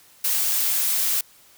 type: noise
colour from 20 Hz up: blue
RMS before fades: -22 dBFS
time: 0.24-1.21 s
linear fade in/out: 5 ms
effects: white hiss -53 dBFS RMS until 1.57 s